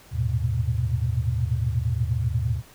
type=tone cluster; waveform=sine; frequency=78.3 / 104.6 / 116.6 / 125 Hz; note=D#2 / G#2 / A#2 / B2; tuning=+11 / +13 / +1 / +21 cents; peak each=-27 dBFS; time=0.11-2.62 s; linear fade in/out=50 ms; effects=pink hiss -51 dBFS RMS until 2.74 s